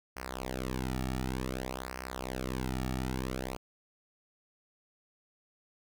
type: tone with flanger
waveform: sawtooth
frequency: 64.2 Hz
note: C2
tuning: 32 cents flat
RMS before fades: -36 dBFS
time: 0.16-3.57 s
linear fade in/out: 10 ms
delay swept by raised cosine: 0.27 to 1.97 ms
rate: 0.55 Hz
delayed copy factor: -0.85
effects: none